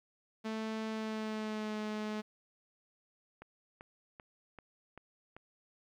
sawtooth tone with pitch glide, 220 to 213.4 Hz, A3 to G#3, 0 to +47 cents, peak -32 dBFS, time 0.44-2.22 s, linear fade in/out 20 ms, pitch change -53 cents, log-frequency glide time 0.89-1.78 s
click train, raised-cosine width 0.5 ms, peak -34 dBFS, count 6, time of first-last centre 3.42-5.366 s, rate 2.57 Hz
effects low-pass 5000 Hz 12 dB/octave + 12-bit

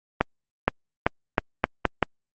accelerating click train, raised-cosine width 0.5 ms, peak -3 dBFS, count 7, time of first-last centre 0.21-2.027 s, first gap 470 ms, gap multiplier 0.82, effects Opus 32 kbps

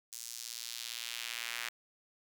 square tone with high-pass filter sweep, 58.8 Hz, A#1, 16 cents sharp, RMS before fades -42 dBFS, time 0.12-1.69 s, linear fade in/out 5 ms, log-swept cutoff 6700 to 1900 Hz, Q 1.4, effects none

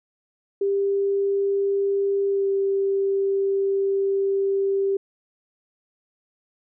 sine tone with pitch glide, 396.8 to 392.5 Hz, G4 to G4, +21 to +2 cents, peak -19 dBFS, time 0.61-4.97 s, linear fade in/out 5 ms, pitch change -19 cents, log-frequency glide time 2.28-2.48 s, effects none

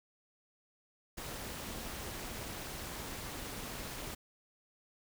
pink noise with amplitude modulation, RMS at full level -40 dBFS, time 1.17-4.15 s, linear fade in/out 10 ms, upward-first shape sine, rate 290 Hz, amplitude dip 65%, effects none

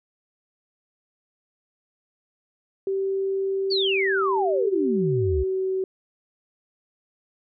sine tone with pitch glide, 387.8 to 378.5 Hz, G4 to F#4, -19 to +39 cents, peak -22 dBFS, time 2.87-5.84 s, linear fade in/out 2 ms, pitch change -42 cents, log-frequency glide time 4.79-5.04 s
sine exponential sweep, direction down, 4699 to 63.2 Hz, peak -22 dBFS, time 3.7-5.44 s, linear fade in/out 20 ms
effects none

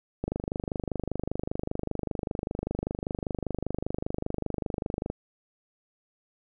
click train, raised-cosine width 2 ms, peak -16 dBFS, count 123, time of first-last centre 0.24-5.101 s, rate 25.1 Hz, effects none

